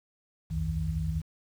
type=tone cluster; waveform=sine; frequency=63.5 / 78.5 / 88.8 / 159.2 Hz; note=B1 / D#2 / F2 / D#3; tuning=+49 / +16 / +29 / +40 cents; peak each=-33 / -36 / -35 / -31 dBFS; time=0.5-1.22 s; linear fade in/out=20 ms; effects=9-bit